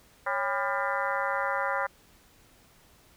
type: harmonic tone with a mistuned harmonic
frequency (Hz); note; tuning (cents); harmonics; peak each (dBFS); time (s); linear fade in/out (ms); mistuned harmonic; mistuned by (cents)
199.8; G3; +33; 3 / 4 / 5 / 6 / 7 / 8 / 9 / 10; -33 / -34 / -33 / -35 / -33 / -38 / -37 / -39; 0.26-1.87; 10; 3; -140
effects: pink hiss -59 dBFS RMS until 3.16 s